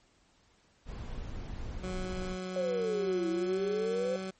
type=noise; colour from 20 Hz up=brown; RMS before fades=-39 dBFS; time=0.85-2.37 s; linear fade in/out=50 ms
type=tone with pitch glide; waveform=20% pulse; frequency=184.8 to 189.12 Hz; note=F#3 to F#3; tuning=-2 to +38 cents; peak=-31 dBFS; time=1.83-4.31 s; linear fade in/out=10 ms; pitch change=+40 cents; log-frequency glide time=3.33-3.69 s
type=exponential two-way sweep; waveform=sine; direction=down then up; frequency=554.4 to 329.6 to 523 Hz; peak=-29 dBFS; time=2.56-4.16 s; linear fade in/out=2 ms; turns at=3.29 s
effects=pink hiss -67 dBFS RMS until 4.39 s + MP3 32 kbps